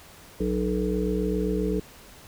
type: harmonic tone with a mistuned harmonic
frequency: 61.3 Hz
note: B1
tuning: 12 cents flat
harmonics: 1 / 3 / 5 / 7 / 8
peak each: -30 / -28 / -30 / -28 / -34 dBFS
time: 0.4-1.8 s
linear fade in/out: 5 ms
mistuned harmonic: 8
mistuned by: -49 cents
effects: pink hiss -49 dBFS RMS until 2.27 s